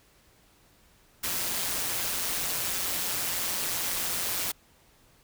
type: noise with amplitude modulation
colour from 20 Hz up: white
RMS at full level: -28 dBFS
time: 1.23-4.52 s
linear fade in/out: 10 ms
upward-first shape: sine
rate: 177 Hz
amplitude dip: 50%
effects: pink hiss -61 dBFS RMS until 5.23 s